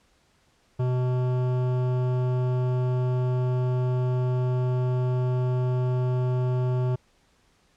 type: tone with hard clipping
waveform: triangle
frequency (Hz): 126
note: B2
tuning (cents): +35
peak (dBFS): -24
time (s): 0.79-6.96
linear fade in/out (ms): 10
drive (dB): 18
effects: pink hiss -64 dBFS RMS until 7.76 s + low-pass 8000 Hz 12 dB/octave